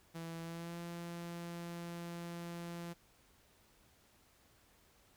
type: tone with pitch glide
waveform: sawtooth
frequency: 165.7 to 171.15 Hz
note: E3 to F3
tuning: +9 to -35 cents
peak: -39 dBFS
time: 0.14-2.94 s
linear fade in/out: 20 ms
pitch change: +56 cents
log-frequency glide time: 0.42-0.77 s
effects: pink hiss -68 dBFS RMS until 5.16 s